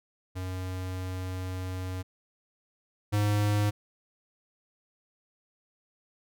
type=tone pair in turn; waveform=square; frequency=92.5 / 103.83 Hz; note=F#2 / G#2; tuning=0 / 0 cents; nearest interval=major second; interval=200 cents; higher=second; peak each=-33 / -24 dBFS; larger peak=second; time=0.35-2.03 / 3.12-3.71 s; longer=first; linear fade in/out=20 ms; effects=none